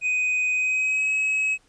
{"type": "tone with pitch glide", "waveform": "triangle", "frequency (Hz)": [2500, 2560], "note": ["D#7", "D#7"], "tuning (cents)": [8, 49], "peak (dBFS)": -19, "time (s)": [0.01, 1.58], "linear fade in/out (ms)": 50, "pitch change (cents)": 41, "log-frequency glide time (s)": [0.53, 1.12], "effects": ["pink hiss -61 dBFS RMS until 1.68 s", "resampled to 22050 Hz"]}